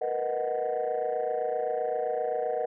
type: chord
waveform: sine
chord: B major seventh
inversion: third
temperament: equal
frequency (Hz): 466.2 / 493.9 / 622.3 / 740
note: A#4 / B4 / D#5 / F#5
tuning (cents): 0 / 0 / 0 / 0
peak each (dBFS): -31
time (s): 0.01-2.66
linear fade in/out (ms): 10
effects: tanh soft clip ceiling -21 dBFS